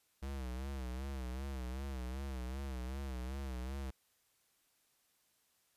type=tone with vibrato; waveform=square; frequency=65.41 Hz; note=C2; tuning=in tune; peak=-40 dBFS; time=0.22-3.91 s; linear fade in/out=10 ms; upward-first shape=sine; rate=2.6 Hz; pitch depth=99 cents each way; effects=white hiss -75 dBFS RMS until 5.76 s + resampled to 32000 Hz